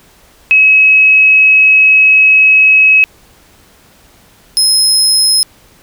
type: tone pair in turn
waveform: sine / 30% pulse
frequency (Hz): 2562 / 5135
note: E7 / E8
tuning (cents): -50 / -46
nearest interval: octave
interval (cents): 1204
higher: second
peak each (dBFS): -3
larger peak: neither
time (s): 0.51-3.04 / 4.57-5.43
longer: first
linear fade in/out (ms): 0
effects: pink hiss -45 dBFS RMS until 5.82 s